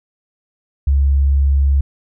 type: tone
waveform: sine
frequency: 69.3 Hz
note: C#2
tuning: in tune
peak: -10 dBFS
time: 0.87-1.81 s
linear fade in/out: 5 ms
effects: none